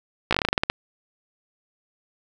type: slowing click train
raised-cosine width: 0.3 ms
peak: -3 dBFS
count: 12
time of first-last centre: 0.31-0.7 s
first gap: 16 ms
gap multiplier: 1.15
effects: 7-bit